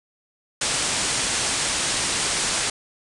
white low-pass noise, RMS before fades -24 dBFS, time 0.61-2.7 s, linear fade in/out 5 ms, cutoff 9600 Hz, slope 96 dB/octave, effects none

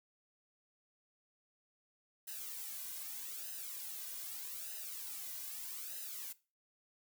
blue noise with flanger, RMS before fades -45 dBFS, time 2.27-6.33 s, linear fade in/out 10 ms, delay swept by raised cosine 0.88 to 2.28 ms, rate 0.81 Hz, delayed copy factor -0.8, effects noise-tail reverb RT60 0.3 s tail -18 dB re dry

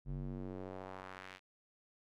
square tone with band-pass filter sweep, 46.93 Hz, F#1, 25 cents sharp, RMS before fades -45 dBFS, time 0.05-1.4 s, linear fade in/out 50 ms, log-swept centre 120 to 2600 Hz, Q 1.2, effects none

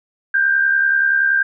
sine tone pair together, 1520 / 1590.5 Hz, F#6 / G6, +46 / +25 cents, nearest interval minor second, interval 79 cents, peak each -22 / -13 dBFS, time 0.34-1.43 s, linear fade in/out 5 ms, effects none

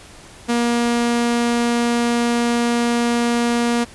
sawtooth tone, 237.2 Hz, A#3, 30 cents sharp, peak -12 dBFS, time 0.48-3.85 s, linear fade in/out 20 ms, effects pink hiss -42 dBFS RMS until 3.94 s + resampled to 24000 Hz

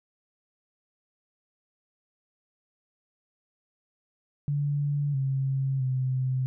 sine tone with pitch steps, 144.3 / 134.8 / 129.7 Hz, D3 / C#3 / C3, -30 / -48 / -15 cents, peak -24 dBFS, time 4.48-6.46 s, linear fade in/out 0 ms, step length 660 ms, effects none

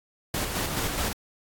pink noise with tremolo, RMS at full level -28 dBFS, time 0.34-1.13 s, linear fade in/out 2 ms, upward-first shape square, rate 4.7 Hz, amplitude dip 35%, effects AAC 64 kbps

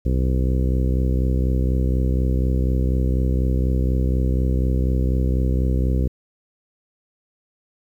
harmonic tone, 64.1 Hz, C2, 35 cents flat, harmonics 1 / 2 / 3 / 4 / 5 / 6 / 7 / 8, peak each -18 / -24 / -28 / -30 / -32 / -34 / -35 / -36 dBFS, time 0.05-6.08 s, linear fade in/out 10 ms, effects 9-bit

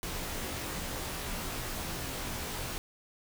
pink noise with comb filter, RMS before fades -37 dBFS, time 0.03-2.78 s, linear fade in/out 0 ms, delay 20 ms, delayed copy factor -0.9, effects none

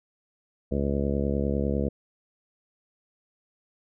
harmonic tone, 70 Hz, C#2, 18 cents sharp, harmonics 1 / 2 / 3 / 4 / 5 / 6 / 7 / 8 / 9, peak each -29 / -32 / -29 / -34 / -35 / -35 / -32 / -38 / -39 dBFS, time 0.71-1.89 s, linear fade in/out 10 ms, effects none

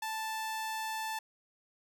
sawtooth tone, 880 Hz, A5, in tune, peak -31 dBFS, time 0.02-1.19 s, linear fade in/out 5 ms, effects none

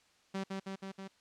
sawtooth tone with echo, 193.1 Hz, G3, 26 cents flat, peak -31 dBFS, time 0.34-0.44 s, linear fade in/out 10 ms, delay 160 ms, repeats 4, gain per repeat -2 dB, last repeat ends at 1.08 s, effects white hiss -68 dBFS RMS until 1.2 s + low-pass 6000 Hz 12 dB/octave

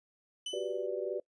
40% pulse tone with exponential decay, 3008 Hz, F#7, 28 cents sharp, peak -33 dBFS, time 0.46-0.87 s, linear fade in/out 5 ms, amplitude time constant 87 ms
sine chord, G major seventh, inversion third, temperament equal, 370 / 392 / 493.9 / 587.3 Hz, F#4 / G4 / B4 / D5, 0 / 0 / 0 / 0 cents, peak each -38 dBFS, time 0.53-1.2 s, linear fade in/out 5 ms
effects noise-tail reverb RT60 0.1 s tail -23 dB re dry + resampled to 22050 Hz

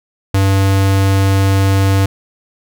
square tone, 97.3 Hz, G2, 12 cents flat, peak -10 dBFS, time 0.34-2.06 s, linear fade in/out 5 ms, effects none

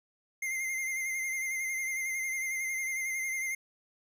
square tone with vibrato, 2098 Hz, C7, 4 cents sharp, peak -32 dBFS, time 0.42-3.55 s, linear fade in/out 5 ms, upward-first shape sine, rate 11 Hz, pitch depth 34 cents each way, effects none

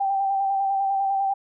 sine tone with vibrato, 784 Hz, G5, in tune, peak -20 dBFS, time 0-1.34 s, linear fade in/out 10 ms, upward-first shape square, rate 10 Hz, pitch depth 20 cents each way, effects none

